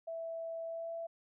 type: tone with pitch glide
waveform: sine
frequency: 659.3 to 666.2 Hz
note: E5 to E5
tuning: 0 to +18 cents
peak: -38 dBFS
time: 0.07-1.07 s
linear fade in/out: 10 ms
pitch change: +18 cents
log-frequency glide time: 0.65-0.93 s
effects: none